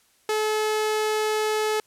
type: tone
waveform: sawtooth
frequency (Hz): 430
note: A4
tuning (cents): -40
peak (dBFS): -18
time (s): 0.29-1.8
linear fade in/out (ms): 2
effects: white hiss -62 dBFS RMS until 1.86 s + low-pass 12000 Hz 12 dB/octave